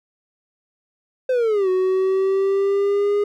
triangle exponential two-way sweep, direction down then up, 523.3 to 370 to 412 Hz, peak -14 dBFS, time 1.29-3.24 s, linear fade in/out 5 ms, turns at 1.69 s, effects none

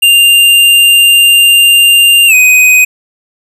square tone with pitch glide, 2794 to 2504 Hz, F7 to D#7, 0 to +10 cents, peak -3 dBFS, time 0.02-2.85 s, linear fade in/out 10 ms, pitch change -190 cents, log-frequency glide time 2.27-2.34 s, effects none

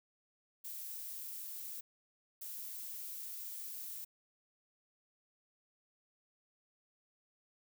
violet noise bursts at uneven times, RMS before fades -45 dBFS, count 2, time 0.64-1.81 / 2.41-4.05 s, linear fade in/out 10 ms, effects none

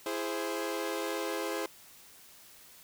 sawtooth chord, E augmented, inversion none, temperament equal with one note detuned, 333.1 / 415.3 / 523.3 Hz, E4 / G#4 / B#4, +18 / 0 / 0 cents, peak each -33 dBFS, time 0.06-1.66 s, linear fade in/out 2 ms, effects white hiss -55 dBFS RMS until 2.83 s

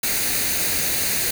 white noise with comb filter, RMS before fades -22 dBFS, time 0.03-1.31 s, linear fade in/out 5 ms, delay 0.46 ms, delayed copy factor +0.55, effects none

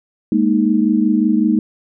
sine chord, Ab suspended second, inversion none, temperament equal, 207.7 / 233.1 / 311.1 Hz, Ab3 / Bb3 / Eb4, 0 / 0 / 0 cents, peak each -16 dBFS, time 0.32-1.59 s, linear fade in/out 2 ms, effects none

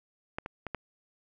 clicks, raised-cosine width 0.5 ms, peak -18 / -22 / -21 / -18 dBFS, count 4, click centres 0.385 / 0.461 / 0.667 / 0.747 s, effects none

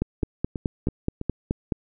two click trains, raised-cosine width 3 ms, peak -10 / -17 dBFS, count 9 / 4, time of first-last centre 0.02-1.722 / 0.23-1.214 s, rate 4.7 / 3.05 Hz, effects none

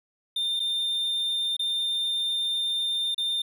triangle tone with dropouts, 3608 Hz, A7, 43 cents sharp, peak -23 dBFS, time 0.36-3.42 s, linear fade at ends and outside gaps 5 ms, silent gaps 0.596-0.6 / 1.567-1.593 / 3.146-3.179 s, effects none

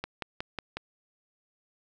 click train, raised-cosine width 0.3 ms, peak -17 dBFS, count 5, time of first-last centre 0.04-0.77 s, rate 5.48 Hz, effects none

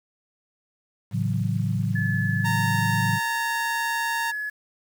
sine chord, F# minor seventh, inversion first, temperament equal, 110 / 138.59 / 164.81 / 185 Hz, A2 / C#3 / E3 / F#3, 0 / 0 / 0 / 0 cents, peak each -25 / -28 / -30 / -28 dBFS, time 1.11-3.2 s, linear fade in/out 50 ms
sine tone with pitch glide, 1722 to 1699.3 Hz, A6 to G#6, -38 to +39 cents, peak -27 dBFS, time 1.95-4.5 s, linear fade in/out 10 ms, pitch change -23 cents, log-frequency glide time 3.04-3.59 s
sawtooth tone, 920 Hz, A#5, 23 cents flat, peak -22 dBFS, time 2.44-4.32 s, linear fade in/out 20 ms
effects 8-bit

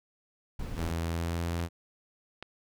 brown noise, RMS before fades -36 dBFS, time 0.59-0.92 s, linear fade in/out 5 ms
sawtooth tone with pitch glide, 83 to 84.89 Hz, E2 to F2, +12 to -49 cents, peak -26 dBFS, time 0.75-1.69 s, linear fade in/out 50 ms, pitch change +39 cents, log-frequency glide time 1.01-1.4 s
clicks, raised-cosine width 0.3 ms, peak -24 dBFS, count 2, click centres 1.598 / 2.426 s
effects none

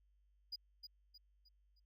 triangle tone with echo, 4904 Hz, D#8, 26 cents flat, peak -39 dBFS, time 0.52-0.56 s, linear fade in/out 10 ms, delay 310 ms, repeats 4, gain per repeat -8 dB, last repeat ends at 1.8 s, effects tanh soft clip ceiling -38 dBFS + added 50 Hz sine -70 dBFS peak until 1.85 s

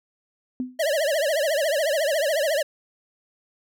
sine tone with exponential decay, 252.8 Hz, B3, 41 cents sharp, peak -21 dBFS, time 0.6-0.81 s, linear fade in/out 1 ms, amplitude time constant 45 ms
square tone with vibrato, 602 Hz, D5, 43 cents sharp, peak -21 dBFS, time 0.79-2.63 s, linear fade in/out 10 ms, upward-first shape triangle, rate 14 Hz, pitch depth 200 cents each way
effects none

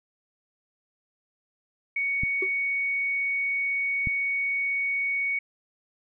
sine tone, 2231 Hz, C#7, 11 cents sharp, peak -24 dBFS, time 1.96-5.39 s, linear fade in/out 5 ms
clicks, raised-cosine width 5 ms, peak -18 dBFS, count 2, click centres 2.235 / 4.072 s
triangle tone with exponential decay, 379 Hz, F#4, 42 cents sharp, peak -23 dBFS, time 2.42-2.51 s, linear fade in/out 5 ms, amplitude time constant 19 ms
effects none

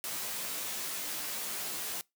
white noise with comb filter, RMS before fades -37 dBFS, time 0.04-2.01 s, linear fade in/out 0 ms, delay 15 ms, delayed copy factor -0.75, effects noise-tail reverb RT60 0.2 s tail -24 dB re dry + high-pass 150 Hz 12 dB/octave

